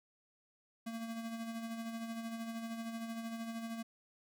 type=tone with tremolo; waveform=square; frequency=227.9 Hz; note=A#3; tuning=39 cents flat; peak=-39 dBFS; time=0.86-3.83 s; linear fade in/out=10 ms; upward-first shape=sine; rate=13 Hz; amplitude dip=45%; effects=none